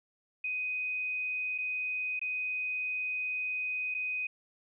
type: tone with dropouts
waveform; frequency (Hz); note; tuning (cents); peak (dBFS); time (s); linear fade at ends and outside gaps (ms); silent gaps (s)
sine; 2502; D#7; +9; -31; 0.44-4.27; 5; 1.58-1.584 / 2.194-2.214 / 3.943-3.947
effects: none